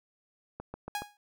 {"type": "click train", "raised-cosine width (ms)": 1, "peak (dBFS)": -25, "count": 4, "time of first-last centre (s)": [0.6, 1.02], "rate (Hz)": 7.14}
{"type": "tone with exponential decay", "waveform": "sawtooth", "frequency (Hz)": 826, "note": "G#5", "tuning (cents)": -10, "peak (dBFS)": -25, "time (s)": [0.95, 1.17], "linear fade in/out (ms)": 1, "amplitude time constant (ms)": 46}
{"effects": []}